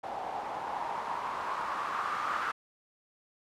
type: noise with low-pass filter sweep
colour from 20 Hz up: blue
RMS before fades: -35 dBFS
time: 0.03-2.52 s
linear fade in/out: 10 ms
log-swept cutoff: 760 to 1300 Hz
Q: 4.9
effects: none